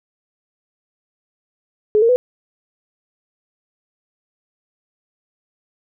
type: tone with pitch steps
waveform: sine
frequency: 424.5 / 460.3 / 499 Hz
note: G#4 / A#4 / B4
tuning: +38 / -22 / +18 cents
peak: -10 dBFS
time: 1.95-2.16 s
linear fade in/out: 0 ms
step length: 70 ms
effects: none